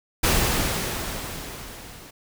pink noise with level ramp, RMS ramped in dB -19 to -44 dBFS, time 0.23-2.11 s, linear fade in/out 10 ms, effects none

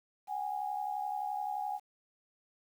sine tone pair together, 751 / 822.6 Hz, F#5 / G#5, +26 / -17 cents, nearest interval major second, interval 157 cents, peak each -38 / -35 dBFS, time 0.27-1.8 s, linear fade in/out 50 ms, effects 10-bit

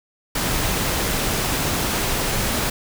pink noise, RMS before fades -22 dBFS, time 0.35-2.7 s, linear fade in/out 5 ms, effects none

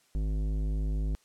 sine tone with tanh clipping, 51.9 Hz, G#1, in tune, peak -29 dBFS, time 0.15-1.15 s, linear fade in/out 0 ms, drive 14 dB, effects white hiss -66 dBFS RMS until 1.24 s + low-pass 10000 Hz 12 dB/octave

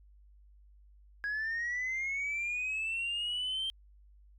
sine linear sweep, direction up, 1647 to 3159 Hz, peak -30 dBFS, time 1.24-3.7 s, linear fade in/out 0 ms, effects tanh soft clip ceiling -30 dBFS + added 50 Hz sine -56 dBFS peak until 4.38 s

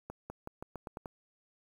accelerating click train, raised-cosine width 1 ms, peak -27 dBFS, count 8, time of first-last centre 0.1-1.058 s, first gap 200 ms, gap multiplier 0.87, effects 9-bit

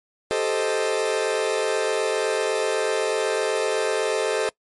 40% pulse chord, A half-diminished seventh, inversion third, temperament equal, 392 / 440 / 523.3 / 622.3 Hz, G4 / A4 / C5 / Eb5, 0 / 0 / 0 / 0 cents, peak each -28 / -23 / -27 / -27 dBFS, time 0.31-4.49 s, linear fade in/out 0 ms, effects noise-tail reverb RT60 0.1 s tail -23 dB re dry + MP3 48 kbps

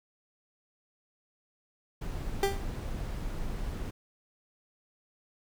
brown noise, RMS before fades -35 dBFS, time 2.01-3.91 s, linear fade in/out 10 ms
30% pulse tone with exponential decay, 395.2 Hz, G4, 14 cents sharp, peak -19 dBFS, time 2.43-2.68 s, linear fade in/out 1 ms, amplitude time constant 53 ms
effects none

